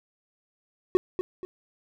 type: tone with echo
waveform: triangle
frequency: 368.5 Hz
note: F#4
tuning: 7 cents flat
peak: -13 dBFS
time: 0.95-0.97 s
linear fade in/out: 0 ms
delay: 240 ms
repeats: 2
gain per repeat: -9 dB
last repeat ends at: 1.45 s
effects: none